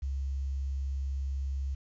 sine tone with quantisation, 68 Hz, C#2, 33 cents flat, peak -30 dBFS, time 0.02-1.75 s, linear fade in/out 10 ms, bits 10, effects resampled to 16000 Hz

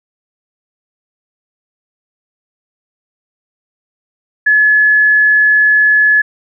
sine tone, 1708 Hz, G#6, 48 cents sharp, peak -6 dBFS, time 4.46-6.22 s, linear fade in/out 10 ms, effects none

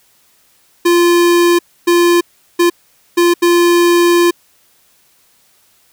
square tone bursts at uneven times, 346.5 Hz, F4, 14 cents flat, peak -8 dBFS, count 5, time 0.85-1.59 / 1.87-2.21 / 2.59-2.7 / 3.17-3.34 / 3.42-4.31 s, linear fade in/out 10 ms, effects white hiss -53 dBFS RMS until 5.92 s

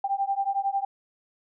sine beating tone pair, 784 / 795 Hz, G5 / G5, 0 / +24 cents, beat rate 11 Hz, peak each -27 dBFS, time 0.04-0.85 s, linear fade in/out 5 ms, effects none

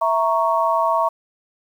sine chord, A# diminished, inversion second, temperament equal, 659.3 / 932.3 / 1108.7 Hz, E5 / A#5 / C#6, 0 / 0 / 0 cents, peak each -20 dBFS, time 0.01-1.09 s, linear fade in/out 10 ms, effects 8-bit

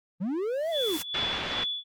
triangle linear two-way sweep, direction up then down, 164.6 to 682 to 278.1 Hz, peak -25 dBFS, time 0.2-0.98 s, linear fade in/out 20 ms, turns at 0.7 s
white noise with exponential growth, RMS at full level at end -33 dBFS, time 0.42-1.02 s, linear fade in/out 0 ms, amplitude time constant 130 ms
sine tone with tremolo, 3438 Hz, A7, 41 cents flat, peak -27 dBFS, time 0.71-1.84 s, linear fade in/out 50 ms, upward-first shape sine, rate 2.4 Hz, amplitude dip 70%
white low-pass noise, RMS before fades -34 dBFS, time 1.14-1.64 s, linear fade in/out 5 ms, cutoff 3400 Hz, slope 24 dB/octave
effects AAC 64 kbps

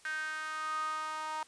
sawtooth tone with high-pass filter sweep, 311.1 Hz, D#4, in tune, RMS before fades -37 dBFS, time 0.05-1.43 s, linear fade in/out 2 ms, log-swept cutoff 1600 to 1000 Hz, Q 8.7, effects white hiss -60 dBFS RMS until 1.47 s + resampled to 22050 Hz

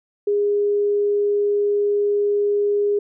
sine tone, 409.9 Hz, G#4, 23 cents flat, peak -16 dBFS, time 0.27-2.99 s, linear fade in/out 5 ms, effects none

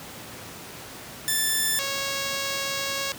5% pulse tone pair in turn, 1763 / 550.8 Hz, A6 / C#5, +3 / -11 cents, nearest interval octave + minor sixth, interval 2014 cents, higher first, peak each -11 / -15 dBFS, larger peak first, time 1.28-1.79 / 1.79-3.12 s, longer second, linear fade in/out 0 ms, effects pink hiss -40 dBFS RMS until 3.18 s + high-pass 100 Hz 12 dB/octave

